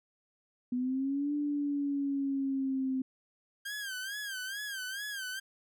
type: linear two-way sweep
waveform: sine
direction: up then down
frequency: 245 to 293.7 to 260.4 Hz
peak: -29 dBFS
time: 0.72-3.02 s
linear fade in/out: 5 ms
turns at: 1.34 s
type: tone with vibrato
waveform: sawtooth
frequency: 1593 Hz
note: G6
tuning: 27 cents sharp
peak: -33 dBFS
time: 3.65-5.4 s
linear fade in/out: 10 ms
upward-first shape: sine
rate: 2.3 Hz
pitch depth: 110 cents each way
effects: none